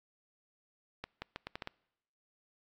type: accelerating click train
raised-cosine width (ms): 0.3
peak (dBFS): -23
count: 7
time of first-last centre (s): 1.04-1.674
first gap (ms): 180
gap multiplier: 0.78
effects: noise-tail reverb RT60 0.9 s tail -26 dB re dry + AAC 48 kbps